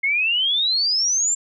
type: exponential sweep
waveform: sine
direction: up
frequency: 2128 to 7459 Hz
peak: -17 dBFS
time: 0.03-1.35 s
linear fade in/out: 10 ms
effects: none